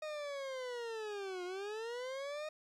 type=linear two-way sweep; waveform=40% pulse; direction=down then up; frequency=622.3 to 353.6 to 622.3 Hz; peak=-39 dBFS; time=0.02-2.49 s; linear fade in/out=5 ms; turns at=1.44 s; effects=low-pass 6000 Hz 12 dB/octave + 12-bit